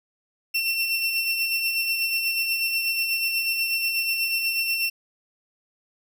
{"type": "tone with tremolo", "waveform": "30% pulse", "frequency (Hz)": 2707, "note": "E7", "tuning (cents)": 45, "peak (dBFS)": -18, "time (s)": [0.54, 4.9], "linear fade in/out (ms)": 10, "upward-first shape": "sine", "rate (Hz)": 8.2, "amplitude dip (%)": 40, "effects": []}